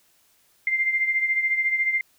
sine beating tone pair, 2093 / 2107 Hz, C7 / C7, 0 / +12 cents, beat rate 14 Hz, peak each -21 / -28 dBFS, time 0.67-2.01 s, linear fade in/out 2 ms, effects white hiss -62 dBFS RMS until 2.18 s

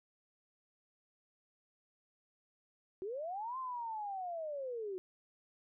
sine linear two-way sweep, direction up then down, 359.7 to 1058 to 359.7 Hz, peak -38 dBFS, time 3.02-4.98 s, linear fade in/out 0 ms, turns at 3.58 s, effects none

